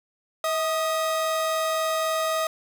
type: tone pair together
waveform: 45% pulse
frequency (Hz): 642 / 1240.3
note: E5 / D#6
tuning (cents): -46 / -6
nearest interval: major seventh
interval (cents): 1140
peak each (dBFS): -25 / -27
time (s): 0.44-2.47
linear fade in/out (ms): 2
effects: none